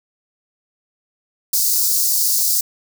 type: high-pass noise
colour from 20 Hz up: white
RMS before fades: -17 dBFS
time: 1.53-2.61 s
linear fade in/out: 5 ms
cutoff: 4500 Hz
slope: 48 dB/octave
effects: none